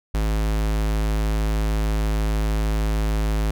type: tone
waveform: square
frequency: 53.2 Hz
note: G#1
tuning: 42 cents sharp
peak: -20 dBFS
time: 0.14-3.51 s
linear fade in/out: 5 ms
effects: none